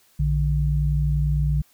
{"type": "tone pair together", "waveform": "sine", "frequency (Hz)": [59.07, 148], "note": ["A#1", "D3"], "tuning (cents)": [24, 14], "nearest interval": "octave + major third", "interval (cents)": 1590, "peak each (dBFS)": -21, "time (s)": [0.19, 1.62], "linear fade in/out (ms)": 10, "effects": ["white hiss -59 dBFS RMS until 1.73 s"]}